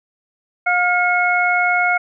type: tone cluster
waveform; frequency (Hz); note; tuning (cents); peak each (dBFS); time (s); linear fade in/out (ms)
sine; 714 / 1415 / 2185; F5 / F6 / C#7; +38 / +22 / -26; -18; 0.66-1.98; 10
effects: none